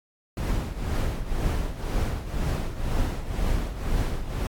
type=noise with tremolo; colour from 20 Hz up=brown; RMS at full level=-23 dBFS; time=0.37-4.47 s; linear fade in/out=2 ms; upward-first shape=triangle; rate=2 Hz; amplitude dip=75%; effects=AAC 64 kbps